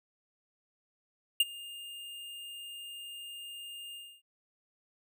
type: tone with ADSR envelope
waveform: square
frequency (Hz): 2819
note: F7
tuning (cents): +16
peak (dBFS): -20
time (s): 1.4-4.22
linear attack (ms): 4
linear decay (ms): 32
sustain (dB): -23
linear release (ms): 280
effects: none